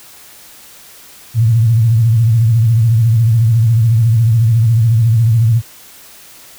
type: tone with vibrato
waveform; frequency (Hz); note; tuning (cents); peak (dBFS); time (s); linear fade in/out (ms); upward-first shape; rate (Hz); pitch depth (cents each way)
sine; 113.9; A#2; -40; -7; 1.34-5.62; 50; sine; 14; 96
effects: white hiss -39 dBFS RMS until 6.58 s